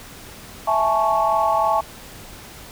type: chord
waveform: sine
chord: A major seventh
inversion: second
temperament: equal with one note detuned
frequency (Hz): 659.3 / 836.9 / 880 / 1108.7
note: E5 / G#5 / A5 / C#6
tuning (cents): 0 / +13 / 0 / 0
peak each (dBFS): -21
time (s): 0.67-1.81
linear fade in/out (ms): 10
effects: tanh soft clip ceiling -6 dBFS + pink hiss -40 dBFS RMS until 2.71 s